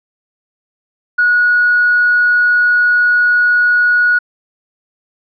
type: tone with tanh clipping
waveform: triangle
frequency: 1457 Hz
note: F#6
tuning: 27 cents flat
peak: -8 dBFS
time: 1.18-4.19 s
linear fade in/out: 10 ms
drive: 4 dB
effects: resampled to 11025 Hz